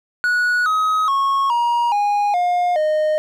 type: tone with pitch steps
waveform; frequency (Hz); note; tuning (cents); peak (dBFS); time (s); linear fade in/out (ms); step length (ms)
triangle; 1464 / 1267.1 / 1096.8 / 949.3 / 821.6 / 711.2 / 615.5; F#6 / D#6 / C#6 / A#5 / G#5 / F5 / D#5; -19 / +31 / -19 / +31 / -19 / +31 / -19; -13; 0.24-3.18; 0; 420
effects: none